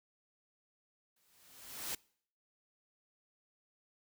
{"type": "noise with exponential growth", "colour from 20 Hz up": "white", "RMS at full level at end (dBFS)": -37, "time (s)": [1.16, 1.95], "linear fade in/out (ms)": 5, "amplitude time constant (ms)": 170, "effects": ["noise-tail reverb RT60 0.6 s tail -25 dB re dry"]}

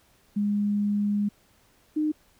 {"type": "tone pair in turn", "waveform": "sine", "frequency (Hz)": [205.4, 305.7], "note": ["G#3", "D#4"], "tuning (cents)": [-19, -30], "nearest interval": "perfect fifth", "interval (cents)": 689, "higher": "second", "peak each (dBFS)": -22, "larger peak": "neither", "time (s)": [[0.36, 1.29], [1.96, 2.12]], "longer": "first", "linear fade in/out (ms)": 10, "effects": ["pink hiss -62 dBFS RMS until 2.39 s"]}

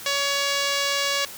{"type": "tone with low-pass filter", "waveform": "5% pulse", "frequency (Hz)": 562, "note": "C#5", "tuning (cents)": 24, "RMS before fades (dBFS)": -24, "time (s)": [0.06, 1.25], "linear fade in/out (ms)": 2, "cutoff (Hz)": 6700, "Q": 0.74, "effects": ["white hiss -39 dBFS RMS until 1.37 s"]}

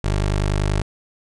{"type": "tone", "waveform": "20% pulse", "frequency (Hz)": 50.3, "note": "G1", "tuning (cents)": 45, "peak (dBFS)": -13, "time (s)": [0.04, 0.82], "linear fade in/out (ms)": 5, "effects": ["resampled to 22050 Hz"]}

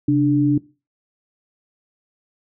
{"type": "tone pair together", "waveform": "sine", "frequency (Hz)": [134.27, 293.7], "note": ["C3", "D4"], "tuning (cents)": [45, 0], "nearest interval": "octave + major second", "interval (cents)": 1355, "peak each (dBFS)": [-19, -14], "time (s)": [0.08, 0.58], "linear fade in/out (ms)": 5, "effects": ["noise-tail reverb RT60 0.3 s tail -20 dB re dry"]}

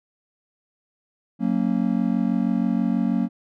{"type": "chord", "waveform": "triangle", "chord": "F# major", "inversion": "none", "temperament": "just", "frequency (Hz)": [185, 231.2, 277.5], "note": ["F#3", "A#3", "C#4"], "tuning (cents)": [0, -14, 2], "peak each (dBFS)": [-22, -20, -24], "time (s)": [1.39, 3.29], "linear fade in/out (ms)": 50, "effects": []}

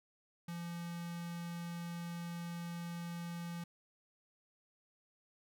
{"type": "tone with notch filter", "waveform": "square", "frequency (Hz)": 171.1, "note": "F3", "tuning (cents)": -35, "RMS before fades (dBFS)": -43, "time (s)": [0.48, 3.64], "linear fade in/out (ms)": 5, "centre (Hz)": 470, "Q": 1.9, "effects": []}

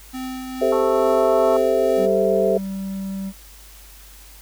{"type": "tone with tremolo", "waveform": "square", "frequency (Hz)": 258.7, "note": "C4", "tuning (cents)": -19, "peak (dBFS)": -27, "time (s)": [0.13, 2.07], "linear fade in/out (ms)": 20, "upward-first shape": "triangle", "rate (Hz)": 2.3, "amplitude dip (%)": 35}
{"type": "chord", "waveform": "sine", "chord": "A minor seventh", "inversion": "third", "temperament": "equal", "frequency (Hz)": [392, 440, 523.3, 659.3], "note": ["G4", "A4", "C5", "E5"], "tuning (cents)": [0, 0, 0, 0], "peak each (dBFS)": -21, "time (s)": [0.61, 2.58], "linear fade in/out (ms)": 10}
{"type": "harmonic tone", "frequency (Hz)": 220, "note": "A3", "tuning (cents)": 0, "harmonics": [3, 4, 5, 6], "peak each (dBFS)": [-26, -27, -28, -29], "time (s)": [0.72, 1.57], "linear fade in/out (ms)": 5}
{"type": "tone", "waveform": "triangle", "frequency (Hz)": 193.6, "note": "G3", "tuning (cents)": -21, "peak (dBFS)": -23, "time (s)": [1.96, 3.33], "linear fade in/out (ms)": 50}
{"effects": ["added 50 Hz sine -44 dBFS peak until 4.41 s", "white hiss -46 dBFS RMS until 4.41 s"]}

